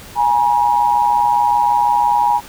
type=tone pair together; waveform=sine; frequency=830.6 / 956.1 Hz; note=G#5 / A#5; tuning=0 / +44 cents; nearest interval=major second; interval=244 cents; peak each=-14 dBFS; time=0.15-2.41 s; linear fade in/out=50 ms; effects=pink hiss -37 dBFS RMS until 2.48 s